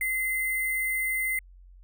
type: tone with sample-and-hold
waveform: sine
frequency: 2063 Hz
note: C7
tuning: 25 cents flat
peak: -25 dBFS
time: 0.01-1.39 s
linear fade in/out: 2 ms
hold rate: 11025 Hz
effects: added 45 Hz sine -48 dBFS peak until 1.83 s